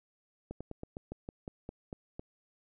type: slowing click train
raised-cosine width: 2 ms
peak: -27 dBFS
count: 11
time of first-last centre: 0.51-2.195 s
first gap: 96 ms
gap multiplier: 1.12
effects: none

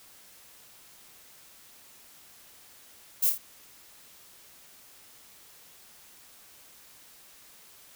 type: noise with echo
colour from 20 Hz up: violet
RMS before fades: -24 dBFS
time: 3.22-3.3 s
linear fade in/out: 10 ms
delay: 27 ms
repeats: 3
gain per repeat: -5 dB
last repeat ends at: 3.381 s
effects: white hiss -54 dBFS RMS until 7.95 s

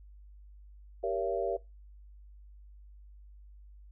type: chord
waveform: sine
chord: G diminished seventh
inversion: none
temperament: just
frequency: 392 / 470.4 / 564.5 / 677.4 Hz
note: G4 / Bb4 / Db5 / Fb5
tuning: 0 / +16 / +31 / +47 cents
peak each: -35 / -34 / -35 / -35 dBFS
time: 1.03-1.57 s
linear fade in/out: 10 ms
effects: noise-tail reverb RT60 0.2 s tail -19 dB re dry + added 50 Hz sine -50 dBFS peak until 3.91 s

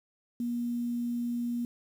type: tone with quantisation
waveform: sine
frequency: 239 Hz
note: A#3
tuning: 43 cents sharp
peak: -29 dBFS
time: 0.4-1.65 s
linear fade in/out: 2 ms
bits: 9
effects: none

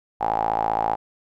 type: tone with band-pass filter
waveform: sawtooth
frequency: 55.2 Hz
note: A1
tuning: 6 cents sharp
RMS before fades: -23 dBFS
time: 0.2-0.96 s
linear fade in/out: 20 ms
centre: 810 Hz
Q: 9.8
effects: none

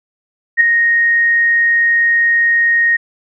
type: tone with ADSR envelope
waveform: sine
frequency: 1864.7 Hz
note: A#6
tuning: in tune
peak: -3 dBFS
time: 0.57-2.97 s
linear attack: 36 ms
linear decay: 6 ms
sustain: -6 dB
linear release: 12 ms
effects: none

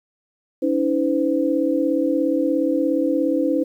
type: tone cluster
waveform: sine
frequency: 283.1 / 320.1 / 510 Hz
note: C#4 / D#4 / C5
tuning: +37 / +49 / -44 cents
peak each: -21 / -21 / -22 dBFS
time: 0.62-3.64 s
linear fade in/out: 10 ms
effects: 9-bit

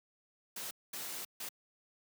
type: noise bursts at uneven times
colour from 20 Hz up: white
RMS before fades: -42 dBFS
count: 3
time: 0.56-0.71 / 0.93-1.25 / 1.4-1.49 s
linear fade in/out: 5 ms
effects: high-pass 150 Hz 12 dB/octave

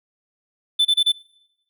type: tone bursts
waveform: triangle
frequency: 3520 Hz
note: A7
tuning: in tune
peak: -12 dBFS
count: 4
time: 0.79-1.121 s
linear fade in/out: 10 ms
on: 61 ms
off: 29 ms
effects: noise-tail reverb RT60 0.9 s tail -24 dB re dry

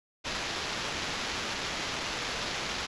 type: noise with sample-and-hold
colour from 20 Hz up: white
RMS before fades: -34 dBFS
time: 0.24-2.87 s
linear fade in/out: 20 ms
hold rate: 8820 Hz
effects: resampled to 22050 Hz

